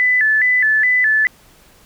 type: tone with vibrato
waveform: sine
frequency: 1864.7 Hz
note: A#6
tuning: in tune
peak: -11 dBFS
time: 0-1.27 s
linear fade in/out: 0 ms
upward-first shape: square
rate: 2.4 Hz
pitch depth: 120 cents each way
effects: pink hiss -49 dBFS RMS until 1.85 s